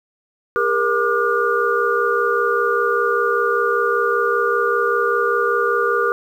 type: tone cluster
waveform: sine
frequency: 407.5 / 472.6 / 1193 / 1438 Hz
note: G#4 / A#4 / D6 / F#6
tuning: -33 / +24 / +27 / -50 cents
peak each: -22 / -20 / -20 / -21 dBFS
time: 0.56-6.12 s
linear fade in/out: 0 ms
effects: 8-bit